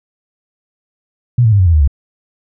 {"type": "tone with pitch steps", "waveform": "sine", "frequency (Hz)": [121.7, 110.96, 101.16, 92.23, 84.09, 76.67, 69.9], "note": ["B2", "A2", "G#2", "F#2", "E2", "D#2", "C#2"], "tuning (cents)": [-25, 15, -45, -5, 35, -25, 15], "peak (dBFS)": -6, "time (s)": [1.38, 1.877], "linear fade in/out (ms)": 5, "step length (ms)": 71, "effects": []}